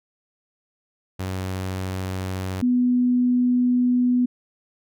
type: tone pair in turn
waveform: sawtooth / sine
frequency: 93.8 / 247.3 Hz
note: F#2 / B3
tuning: +24 / +3 cents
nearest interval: octave + perfect fourth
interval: 1679 cents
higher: second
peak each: -22 / -16 dBFS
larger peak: second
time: 1.19-2.62 / 2.62-4.26 s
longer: second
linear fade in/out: 10 ms
effects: none